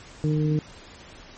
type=harmonic tone; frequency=152.5 Hz; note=D#3; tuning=34 cents flat; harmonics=1 / 2 / 3; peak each=-21 / -27 / -31 dBFS; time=0.24-0.59 s; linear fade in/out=0 ms; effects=pink hiss -46 dBFS RMS until 1.37 s + MP3 32 kbps